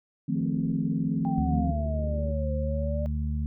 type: chord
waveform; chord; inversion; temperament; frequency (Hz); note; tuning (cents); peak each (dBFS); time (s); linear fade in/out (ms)
sine; F dominant seventh; third; equal; 155.56 / 174.61 / 220 / 261.6; Eb3 / F3 / A3 / C4; 0 / 0 / 0 / 0; -30; 0.28-1.71; 10
type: low-pass noise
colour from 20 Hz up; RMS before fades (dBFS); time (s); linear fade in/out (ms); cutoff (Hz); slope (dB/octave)
white; -45; 0.35-2.32; 5; 460; 96
type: exponential two-way sweep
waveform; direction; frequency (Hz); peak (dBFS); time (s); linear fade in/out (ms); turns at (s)
sine; down then up; 799 to 525 to 596; -32; 1.25-3.06; 0; 2.54
type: harmonic tone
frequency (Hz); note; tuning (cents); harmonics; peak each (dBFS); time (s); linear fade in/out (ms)
75; D2; +37; 1 / 2 / 3; -27 / -34 / -35; 1.38-3.46; 0
effects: none